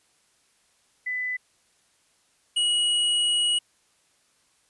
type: tone pair in turn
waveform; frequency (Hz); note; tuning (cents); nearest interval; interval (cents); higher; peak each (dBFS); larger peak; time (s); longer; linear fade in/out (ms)
sine / square; 2000 / 2908; B6 / F#7; +21 / -31; tritone; 648; second; -26 / -21; second; 1.06-1.37 / 2.56-3.59; second; 10
effects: white hiss -65 dBFS RMS until 4.69 s + resampled to 24000 Hz